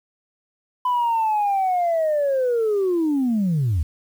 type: linear sweep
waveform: sine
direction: down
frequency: 1006 to 70.5 Hz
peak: -16 dBFS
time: 0.85-3.83 s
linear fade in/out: 5 ms
effects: tanh soft clip ceiling -15 dBFS + 8-bit